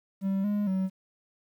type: tone with pitch steps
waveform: triangle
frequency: 194.1 / 206.3 / 189.2 Hz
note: G3 / G#3 / F#3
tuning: -17 / -11 / +39 cents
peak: -23 dBFS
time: 0.21-0.9 s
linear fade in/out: 50 ms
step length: 230 ms
effects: 10-bit